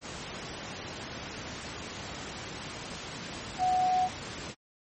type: tone in noise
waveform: sine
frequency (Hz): 738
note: F#5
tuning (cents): -5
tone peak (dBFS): -23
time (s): 3.58-4.09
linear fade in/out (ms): 50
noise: pink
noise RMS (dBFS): -39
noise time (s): 0.01-4.55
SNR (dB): +13
effects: high-pass 80 Hz 12 dB/octave + MP3 32 kbps